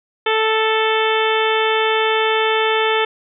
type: harmonic tone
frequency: 440 Hz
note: A4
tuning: in tune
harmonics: 1 / 2 / 3 / 4 / 5 / 6 / 7 / 8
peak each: -18 / -21 / -23 / -24 / -25 / -26 / -26 / -27 dBFS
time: 0.26-3.05 s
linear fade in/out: 5 ms
effects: none